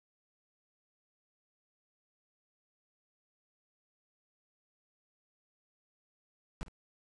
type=noise with echo; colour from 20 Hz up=brown; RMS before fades=-36 dBFS; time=6.61-6.63 s; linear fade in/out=0 ms; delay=52 ms; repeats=1; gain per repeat=-15 dB; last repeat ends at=6.682 s; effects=resampled to 22050 Hz